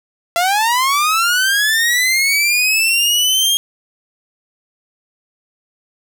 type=linear sweep; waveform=sawtooth; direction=up; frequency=670 to 3248 Hz; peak=-9 dBFS; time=0.36-3.57 s; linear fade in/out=0 ms; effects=none